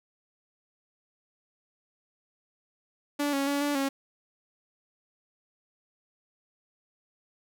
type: tone with pitch steps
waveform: sawtooth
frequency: 289.3 / 276.5 / 283.9 / 289.4 / 273.6 Hz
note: D4 / C#4 / C#4 / D4 / C#4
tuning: -26 / -4 / +41 / -25 / -23 cents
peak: -22 dBFS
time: 3.19-3.89 s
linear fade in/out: 10 ms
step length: 140 ms
effects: none